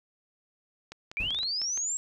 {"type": "clicks", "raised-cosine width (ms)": 0.2, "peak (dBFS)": -24, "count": 8, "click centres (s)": [0.92, 1.115, 1.306, 1.347, 1.388, 1.432, 1.617, 1.775]}
{"type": "linear sweep", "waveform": "sine", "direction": "up", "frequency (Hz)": [2288, 7650], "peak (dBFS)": -28, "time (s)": [1.17, 1.97], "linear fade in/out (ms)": 0}
{"type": "noise with exponential decay", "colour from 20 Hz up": "brown", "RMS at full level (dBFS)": -36, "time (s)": [1.2, 1.62], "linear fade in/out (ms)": 2, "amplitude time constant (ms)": 90}
{"effects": []}